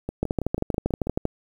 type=two click trains; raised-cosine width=2 ms; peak=-15 / -9 dBFS; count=7 / 14; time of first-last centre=0.09-1.07 / 0.23-1.254 s; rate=6.12 / 12.7 Hz; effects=8-bit